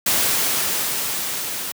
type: noise with level ramp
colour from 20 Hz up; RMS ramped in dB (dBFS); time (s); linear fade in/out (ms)
white; -18 to -28; 0.06-1.72; 5
effects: high-pass 100 Hz 12 dB/octave